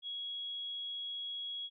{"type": "tone", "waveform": "sine", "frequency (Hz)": 3325, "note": "G#7", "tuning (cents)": 1, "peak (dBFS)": -38, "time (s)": [0.02, 1.7], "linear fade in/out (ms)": 50, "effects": []}